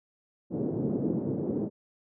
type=band-pass noise; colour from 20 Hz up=white; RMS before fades=-30 dBFS; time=0.5-1.7 s; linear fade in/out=50 ms; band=130 to 390 Hz; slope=24 dB/octave; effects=none